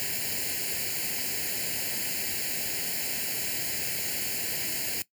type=noise with comb filter; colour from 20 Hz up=white; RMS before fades=-31 dBFS; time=0-5.02 s; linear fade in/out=0 ms; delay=0.42 ms; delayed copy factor=+0.9; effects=noise-tail reverb RT60 0.1 s tail -18 dB re dry + high-pass 80 Hz 12 dB/octave